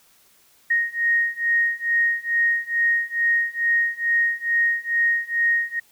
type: beating tone pair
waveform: sine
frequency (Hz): 1864.7 / 1867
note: A#6 / A#6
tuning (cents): 0 / +2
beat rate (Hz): 2.3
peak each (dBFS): -22 / -21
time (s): 0.7-5.8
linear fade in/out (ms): 10
effects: white hiss -57 dBFS RMS until 5.91 s